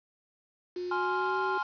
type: tone with pitch glide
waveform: sine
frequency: 358.2 to 378.6 Hz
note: F4 to F#4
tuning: +44 to +40 cents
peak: -32 dBFS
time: 0.76-1.58 s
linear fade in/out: 5 ms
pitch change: +96 cents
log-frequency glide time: 0.88-1.4 s
type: chord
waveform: triangle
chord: F minor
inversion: first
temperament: just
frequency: 838.1 / 1047.7 / 1396.9 Hz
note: Ab5 / C6 / F6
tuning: +16 / +2 / 0 cents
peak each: -31 / -31 / -31 dBFS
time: 0.91-1.63 s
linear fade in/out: 5 ms
effects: resampled to 11025 Hz + 8-bit